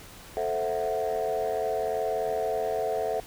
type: chord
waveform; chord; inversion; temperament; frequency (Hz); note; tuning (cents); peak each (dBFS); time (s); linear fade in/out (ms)
sine; F# half-diminished seventh; first; equal; 440 / 523.3 / 659.3 / 740; A4 / C5 / E5 / F#5; 0 / 0 / 0 / 0; -29 / -32 / -29 / -31; 0.37-3.2; 0
effects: tanh soft clip ceiling -20 dBFS + pink hiss -47 dBFS RMS until 3.26 s